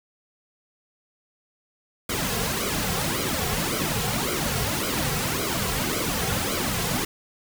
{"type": "noise with flanger", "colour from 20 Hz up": "pink", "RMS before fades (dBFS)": -26, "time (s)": [2.09, 7.05], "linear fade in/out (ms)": 5, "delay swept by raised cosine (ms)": [1.1, 3.4], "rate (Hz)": 1.8, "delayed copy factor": -0.8, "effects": []}